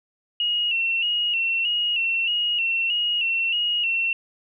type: tone with vibrato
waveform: sine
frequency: 2794 Hz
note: F7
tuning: in tune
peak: -20 dBFS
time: 0.4-4.13 s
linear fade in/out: 2 ms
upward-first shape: square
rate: 1.6 Hz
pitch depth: 53 cents each way
effects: none